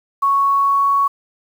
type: tone with pitch glide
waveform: sine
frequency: 1108.7 to 1115.1 Hz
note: C#6 to C#6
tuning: 0 to +10 cents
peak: -12 dBFS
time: 0.22-1.08 s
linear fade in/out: 10 ms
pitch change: +10 cents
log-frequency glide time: 0.35-0.89 s
effects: 7-bit